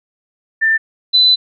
sine tone pair in turn, 1785 / 4007 Hz, A6 / B7, +24 / +24 cents, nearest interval octave + major second, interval 1400 cents, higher second, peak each -10 / -7 dBFS, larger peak second, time 0.61-0.78 / 1.13-1.36 s, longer second, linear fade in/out 20 ms, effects none

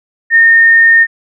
sine tone, 1830 Hz, A#6, 32 cents flat, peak -3 dBFS, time 0.3-1.07 s, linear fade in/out 50 ms, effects none

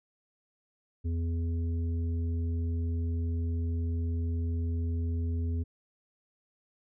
harmonic tone, 83.6 Hz, E2, 25 cents sharp, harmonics 1 / 3 / 5, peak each -28 / -39 / -47 dBFS, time 1.04-5.64 s, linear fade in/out 20 ms, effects none

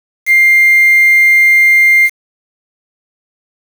sine tone with quantisation, 2100 Hz, C7, 6 cents sharp, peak -4 dBFS, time 0.26-2.1 s, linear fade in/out 50 ms, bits 4, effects none

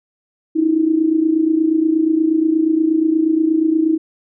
sine tone with amplitude modulation, 319 Hz, D#4, 43 cents sharp, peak -9 dBFS, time 0.55-3.98 s, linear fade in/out 20 ms, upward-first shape sine, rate 28.4 Hz, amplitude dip 70%, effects none

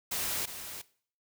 white noise with echo, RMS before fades -33 dBFS, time 0.11-0.46 s, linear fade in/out 10 ms, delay 360 ms, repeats 1, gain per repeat -9 dB, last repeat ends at 0.82 s, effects noise-tail reverb RT60 0.5 s tail -19 dB re dry

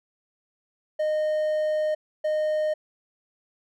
triangle tone bursts at uneven times, 615 Hz, D#5, 20 cents flat, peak -20 dBFS, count 2, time 0.99-1.95 / 2.24-2.74 s, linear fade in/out 10 ms, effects none

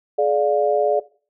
sine chord, D diminished, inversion second, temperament just, 422.9 / 587.3 / 704.8 Hz, Ab4 / D5 / F5, +31 / 0 / +16 cents, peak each -19 / -18 / -22 dBFS, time 0.18-1 s, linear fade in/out 10 ms, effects noise-tail reverb RT60 0.4 s tail -19 dB re dry

